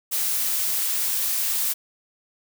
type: noise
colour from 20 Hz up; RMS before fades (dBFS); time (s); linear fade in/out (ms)
blue; -24; 0.11-1.74; 20
effects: none